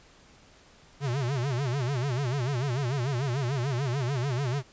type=tone with vibrato; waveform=square; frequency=130.81 Hz; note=C3; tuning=in tune; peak=-27 dBFS; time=1-4.63 s; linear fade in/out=50 ms; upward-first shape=sine; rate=6.8 Hz; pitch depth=180 cents each way; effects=pink hiss -56 dBFS RMS until 4.72 s + resampled to 16000 Hz